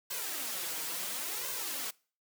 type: noise with flanger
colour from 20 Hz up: white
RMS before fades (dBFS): -37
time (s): 0.1-1.91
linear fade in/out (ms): 10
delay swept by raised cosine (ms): 1.9 to 6.4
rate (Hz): 0.72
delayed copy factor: +0.95
effects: noise-tail reverb RT60 0.4 s tail -24 dB re dry + high-pass 200 Hz 12 dB/octave